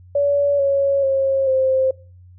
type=tone with pitch steps; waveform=sine; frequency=570 / 554.7 / 539.9 / 525.4 Hz; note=C#5 / C#5 / C#5 / C5; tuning=+48 / +1 / -46 / +7 cents; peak=-14 dBFS; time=0.15-1.91 s; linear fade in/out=5 ms; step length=440 ms; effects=noise-tail reverb RT60 0.4 s tail -24 dB re dry + added 90 Hz sine -42 dBFS peak until 2.38 s